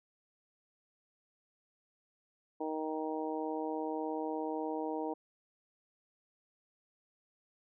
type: harmonic tone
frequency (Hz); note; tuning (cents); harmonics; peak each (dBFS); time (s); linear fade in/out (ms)
156.6; D#3; +11; 2 / 3 / 4 / 5 / 6; -38 / -39 / -43 / -42 / -43; 2.6-5.14; 10
effects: none